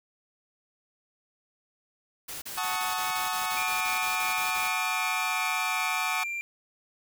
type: noise bursts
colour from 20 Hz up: white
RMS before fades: -38 dBFS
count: 14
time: 2.28-4.682 s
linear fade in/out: 10 ms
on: 140 ms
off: 34 ms
type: chord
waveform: sawtooth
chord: D# half-diminished seventh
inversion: first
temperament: equal with one note detuned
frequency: 740 / 880 / 1108.7 / 1264.1 Hz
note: F#5 / A5 / C#6 / D#6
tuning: 0 / 0 / 0 / +27 cents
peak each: -30 dBFS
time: 2.57-6.24 s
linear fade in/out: 10 ms
type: tone with pitch glide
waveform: triangle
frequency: 2400 to 2372 Hz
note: D7 to D7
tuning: +37 to +17 cents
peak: -29 dBFS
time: 3.57-6.41 s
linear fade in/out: 0 ms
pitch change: -20 cents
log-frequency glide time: 4.65-5.65 s
effects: none